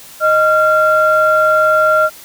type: tone pair together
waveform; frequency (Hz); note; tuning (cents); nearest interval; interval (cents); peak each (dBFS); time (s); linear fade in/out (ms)
sine; 622.3 / 1379.4; D#5 / F6; 0 / -22; octave + major second; 1378; -11 / -10; 0.2-2.1; 50
effects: tanh soft clip ceiling -1 dBFS + white hiss -37 dBFS RMS until 2.24 s